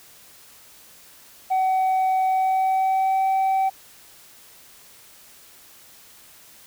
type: tone with pitch glide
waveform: sine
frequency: 755 to 768.2 Hz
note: F#5 to G5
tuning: +35 to -35 cents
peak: -15 dBFS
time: 1.5-3.7 s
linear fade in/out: 20 ms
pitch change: +30 cents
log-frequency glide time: 2.26-3.25 s
effects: tanh soft clip ceiling -17 dBFS + white hiss -49 dBFS RMS until 6.66 s